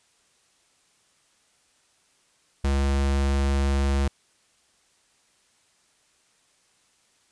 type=tone; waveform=square; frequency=69 Hz; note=C#2; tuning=7 cents flat; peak=-21 dBFS; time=2.64-4.08 s; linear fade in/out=5 ms; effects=white hiss -64 dBFS RMS until 7.31 s + resampled to 22050 Hz